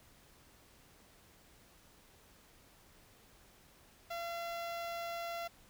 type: tone with notch filter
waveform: sawtooth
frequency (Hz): 682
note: F5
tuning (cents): -41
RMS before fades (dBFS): -41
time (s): 4.1-5.48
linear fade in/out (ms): 10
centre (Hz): 8900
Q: 1
effects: pink hiss -63 dBFS RMS until 5.69 s